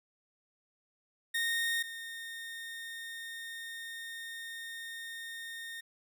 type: tone pair in turn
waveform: 30% pulse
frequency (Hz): 1847 / 1836.9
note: A#6 / A#6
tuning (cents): -16 / -26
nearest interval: unison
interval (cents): 10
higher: first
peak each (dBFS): -27 / -38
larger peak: first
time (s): 1.34-1.83 / 1.83-5.81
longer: second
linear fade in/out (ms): 10
effects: none